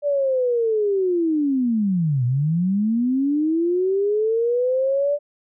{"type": "linear two-way sweep", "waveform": "sine", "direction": "down then up", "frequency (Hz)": [587.3, 118.8, 587.3], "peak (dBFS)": -17, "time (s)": [0.02, 5.19], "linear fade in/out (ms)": 50, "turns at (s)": 2.25, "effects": []}